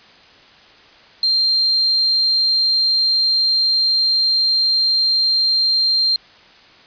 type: tone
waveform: sine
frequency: 4176 Hz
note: C8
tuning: 4 cents flat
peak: -13 dBFS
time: 1.23-6.16 s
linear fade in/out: 2 ms
effects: white hiss -46 dBFS RMS until 6.86 s + resampled to 11025 Hz